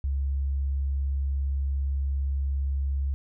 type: tone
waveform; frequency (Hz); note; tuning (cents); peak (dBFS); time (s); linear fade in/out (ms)
sine; 68.7; C#2; -15; -24; 0.04-3.14; 0
effects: none